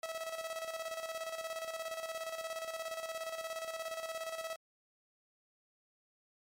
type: tone with tremolo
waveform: sawtooth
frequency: 650 Hz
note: E5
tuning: 24 cents flat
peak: -33 dBFS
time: 0.03-4.56 s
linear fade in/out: 2 ms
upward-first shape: square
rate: 17 Hz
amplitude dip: 55%
effects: MP3 64 kbps